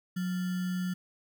sine tone with sample-and-hold, 182 Hz, F#3, 28 cents flat, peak -29 dBFS, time 0.16-0.94 s, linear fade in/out 10 ms, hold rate 1575 Hz, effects none

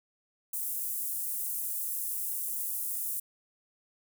pink high-pass noise, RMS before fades -34 dBFS, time 0.53-3.2 s, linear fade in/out 5 ms, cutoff 10000 Hz, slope 24 dB/octave, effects none

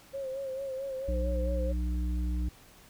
sine tone with vibrato, 536 Hz, C5, 42 cents sharp, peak -33 dBFS, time 0.13-1.73 s, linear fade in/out 20 ms, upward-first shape sine, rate 4.5 Hz, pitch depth 52 cents each way
harmonic tone, 60.6 Hz, B1, 32 cents flat, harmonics 1 / 3 / 5, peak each -28 / -40 / -41 dBFS, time 1.08-2.49 s, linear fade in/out 5 ms
effects pink hiss -56 dBFS RMS until 2.89 s

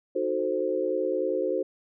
sine chord, D# diminished seventh, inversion none, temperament equal, 311.1 / 370 / 440 / 523.3 Hz, D#4 / F#4 / A4 / C5, 0 / 0 / 0 / 0 cents, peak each -33 / -29 / -31 / -28 dBFS, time 0.15-1.63 s, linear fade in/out 10 ms, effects none

